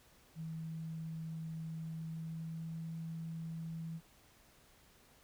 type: tone with pitch glide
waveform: sine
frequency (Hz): 161.1 to 163.25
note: E3 to E3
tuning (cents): -39 to -17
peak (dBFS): -40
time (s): 0.35-4.01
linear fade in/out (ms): 50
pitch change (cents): +22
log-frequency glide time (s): 1.93-2.95
effects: pink hiss -65 dBFS RMS until 5.23 s